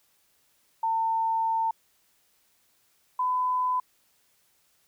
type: tone pair in turn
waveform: sine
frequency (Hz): 900 / 1005.6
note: A5 / B5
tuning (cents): +39 / +31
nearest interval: major second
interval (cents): 192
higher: second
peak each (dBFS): -23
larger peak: neither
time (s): 0.83-1.71 / 3.19-3.8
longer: first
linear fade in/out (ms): 5
effects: white hiss -67 dBFS RMS until 4.87 s